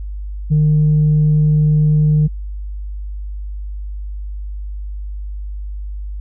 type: tone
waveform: sine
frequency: 151.8 Hz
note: D#3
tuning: 42 cents flat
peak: -8 dBFS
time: 0.5-2.28 s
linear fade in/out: 20 ms
effects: tanh soft clip ceiling -7 dBFS + added 50 Hz sine -23 dBFS peak until 6.2 s